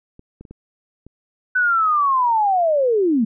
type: clicks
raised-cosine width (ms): 3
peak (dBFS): -29 / -25 / -29 / -24 / -28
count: 5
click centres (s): 0.194 / 0.41 / 0.452 / 0.51 / 1.066
type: linear sweep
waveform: sine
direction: down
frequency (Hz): 1513 to 207.7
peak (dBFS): -14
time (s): 1.55-3.25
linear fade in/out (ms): 10
effects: none